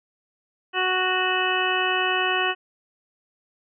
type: harmonic tone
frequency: 370 Hz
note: F#4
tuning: in tune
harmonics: 1 / 2 / 3 / 4 / 5 / 7 / 8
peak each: -28 / -28 / -28 / -28 / -28 / -28 / -28 dBFS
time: 0.73-2.55 s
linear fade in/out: 50 ms
effects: none